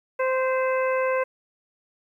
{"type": "harmonic tone with a mistuned harmonic", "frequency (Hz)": 520, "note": "C5", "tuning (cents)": -11, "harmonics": [1, 2, 3, 4, 5], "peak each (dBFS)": [-22, -28, -32, -34, -36], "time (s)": [0.19, 1.24], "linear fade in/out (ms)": 10, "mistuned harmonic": 4, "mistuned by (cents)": -19, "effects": ["10-bit"]}